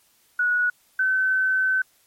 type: tone pair in turn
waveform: sine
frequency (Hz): 1463 / 1526.3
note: F#6 / G6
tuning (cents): -20 / -47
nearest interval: minor second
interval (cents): 73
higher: second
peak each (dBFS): -18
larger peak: neither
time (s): 0.39-0.7 / 0.99-1.82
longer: second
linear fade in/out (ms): 5
effects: white hiss -61 dBFS RMS until 2.06 s + MP3 64 kbps